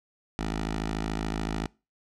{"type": "tone with notch filter", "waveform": "10% pulse", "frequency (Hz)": 53.7, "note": "A1", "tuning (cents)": -41, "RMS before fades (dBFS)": -31, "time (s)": [0.39, 1.66], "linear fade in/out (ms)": 0, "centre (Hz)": 110, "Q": 1.7, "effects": ["noise-tail reverb RT60 0.3 s tail -24 dB re dry", "low-pass 7000 Hz 12 dB/octave"]}